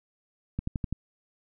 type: click train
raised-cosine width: 5 ms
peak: -17 dBFS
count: 5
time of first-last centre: 0.59-0.926 s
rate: 11.9 Hz
effects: none